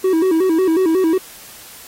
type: tone with vibrato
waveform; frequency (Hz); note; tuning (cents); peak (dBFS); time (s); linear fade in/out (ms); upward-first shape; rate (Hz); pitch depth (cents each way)
triangle; 348.8; F4; -2; -10; 0.04-1.18; 5; square; 5.5; 130
effects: white hiss -39 dBFS RMS until 1.87 s + AAC 48 kbps